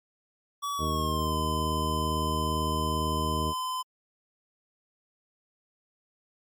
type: tone with pitch glide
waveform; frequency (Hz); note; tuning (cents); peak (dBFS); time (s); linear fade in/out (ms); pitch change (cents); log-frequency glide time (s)
square; 1140 to 1021.5; C#6 to C6; +48 to -42; -30; 0.62-3.83; 20; -190; 0.74-1.35
type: harmonic tone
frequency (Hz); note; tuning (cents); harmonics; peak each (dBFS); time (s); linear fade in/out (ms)
77.78; D#2; 0; 1 / 2 / 3 / 4 / 5 / 6 / 8; -31 / -34 / -36 / -37 / -38 / -39 / -40; 0.78-3.54; 50
effects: MP3 96 kbps